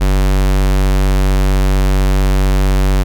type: tone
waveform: square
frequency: 47.82 Hz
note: G1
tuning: 42 cents flat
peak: -10 dBFS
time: 0-3.04 s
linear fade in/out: 20 ms
effects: none